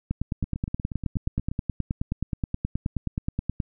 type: two click trains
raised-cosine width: 5 ms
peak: -13 / -19 dBFS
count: 34 / 10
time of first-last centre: 0.11-3.602 / 0.44-1.515 s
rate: 9.45 / 8.37 Hz
effects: none